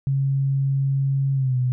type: tone with pitch glide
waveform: sine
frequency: 136.7 to 126.08 Hz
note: C#3 to B2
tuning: -24 to +36 cents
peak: -18 dBFS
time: 0.07-1.72 s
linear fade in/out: 0 ms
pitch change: -140 cents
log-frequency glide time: 1.34-1.57 s
effects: none